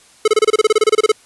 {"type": "tone bursts", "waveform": "square", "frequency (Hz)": 431.5, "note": "A4", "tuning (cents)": -34, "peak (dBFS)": -9, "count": 16, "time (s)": [0.25, 1.119], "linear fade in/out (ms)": 5, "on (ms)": 29, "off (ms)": 27, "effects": ["white hiss -48 dBFS RMS until 1.25 s", "resampled to 24000 Hz"]}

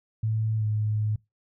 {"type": "tone with pitch glide", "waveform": "sine", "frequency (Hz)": [110, 106.93], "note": ["A2", "A2"], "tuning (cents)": [0, -49], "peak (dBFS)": -23, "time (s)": [0.23, 1.16], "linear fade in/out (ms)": 5, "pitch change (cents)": -49, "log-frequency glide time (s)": [0.57, 0.65], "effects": ["noise-tail reverb RT60 0.2 s tail -23 dB re dry"]}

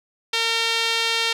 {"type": "tone with band-pass filter", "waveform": "sawtooth", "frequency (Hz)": 456.9, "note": "A#4", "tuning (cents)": -35, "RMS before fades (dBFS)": -22, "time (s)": [0.33, 1.33], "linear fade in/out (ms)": 5, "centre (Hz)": 3500, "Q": 1.7, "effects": []}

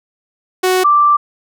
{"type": "tone pair in turn", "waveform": ["sawtooth", "sine"], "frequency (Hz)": [370, 1174.7], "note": ["F#4", "D6"], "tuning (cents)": [0, 0], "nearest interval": "octave + minor sixth", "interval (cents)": 2000, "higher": "second", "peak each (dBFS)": [-7, -7], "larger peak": "neither", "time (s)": [[0.63, 0.84], [0.84, 1.17]], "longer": "second", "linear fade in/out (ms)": 10, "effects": []}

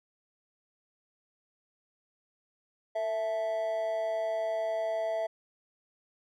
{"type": "tone with amplitude modulation", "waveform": "triangle", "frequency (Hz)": 659.3, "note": "E5", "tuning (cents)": 0, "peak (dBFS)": -24, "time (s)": [2.95, 5.27], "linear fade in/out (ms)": 10, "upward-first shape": "sine", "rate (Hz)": 211, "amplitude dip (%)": 60, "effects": []}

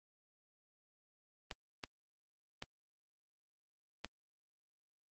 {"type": "clicks", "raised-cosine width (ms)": 0.2, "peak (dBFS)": -23, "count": 4, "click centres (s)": [1.512, 1.838, 2.624, 4.046], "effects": ["high-pass 80 Hz 12 dB/octave", "Opus 24 kbps"]}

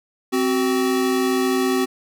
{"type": "tone pair together", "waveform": "square", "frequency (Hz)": [261.2, 376.1], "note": ["C4", "F#4"], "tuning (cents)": [-3, 28], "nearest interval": "tritone", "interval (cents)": 631, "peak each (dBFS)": -21, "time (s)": [0.32, 1.86], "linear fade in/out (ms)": 20, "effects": []}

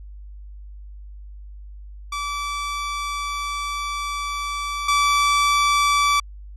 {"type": "tone pair in turn", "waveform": "sawtooth", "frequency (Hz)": [1157, 1157], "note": ["D6", "D6"], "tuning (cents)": [-26, -26], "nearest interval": "unison", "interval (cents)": 0, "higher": "neither", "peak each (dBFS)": [-21, -12], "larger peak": "second", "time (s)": [[2.12, 4.88], [4.88, 6.2]], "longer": "first", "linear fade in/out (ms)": 5, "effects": ["added 50 Hz sine -36 dBFS peak until 6.56 s", "low-pass 8000 Hz 12 dB/octave"]}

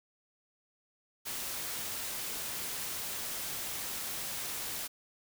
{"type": "noise", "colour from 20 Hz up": "white", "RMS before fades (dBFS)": -38, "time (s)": [1.25, 4.88], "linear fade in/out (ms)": 20, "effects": []}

